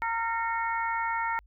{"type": "harmonic tone with a mistuned harmonic", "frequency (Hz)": 459.1, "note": "A#4", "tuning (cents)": -26, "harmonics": [2, 3, 4, 5], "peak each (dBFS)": [-29, -33, -35, -37], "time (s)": [0.02, 1.39], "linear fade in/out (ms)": 0, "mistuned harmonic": 5, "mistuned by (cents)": -81, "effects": ["added 50 Hz sine -54 dBFS peak until 1.46 s"]}